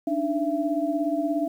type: tone cluster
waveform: sine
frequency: 287.8 / 304.7 / 671 Hz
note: D4 / D#4 / E5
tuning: -35 / -36 / +31 cents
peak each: -27 dBFS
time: 0.07-1.48 s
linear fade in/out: 5 ms
effects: 9-bit